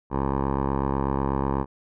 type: tone with low-pass filter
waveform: 10% pulse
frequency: 68.1 Hz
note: C#2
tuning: 30 cents flat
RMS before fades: -25 dBFS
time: 0.1-1.66 s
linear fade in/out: 50 ms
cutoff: 940 Hz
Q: 2.6
effects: none